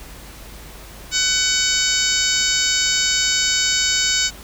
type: harmonic tone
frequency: 750 Hz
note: F#5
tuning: 23 cents sharp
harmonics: 2 / 3 / 4 / 5 / 6 / 7 / 8 / 9 / 10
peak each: -25 / -25 / -25 / -25 / -25 / -25 / -25 / -25 / -25 dBFS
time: 1.11-4.31 s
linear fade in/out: 50 ms
effects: added 50 Hz sine -40 dBFS peak until 4.43 s + pink hiss -40 dBFS RMS until 4.43 s